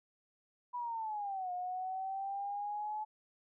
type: linear two-way sweep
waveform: sine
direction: down then up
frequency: 987.8 to 716 to 860 Hz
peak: -36 dBFS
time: 0.73-3.05 s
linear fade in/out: 20 ms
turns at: 1.52 s
effects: none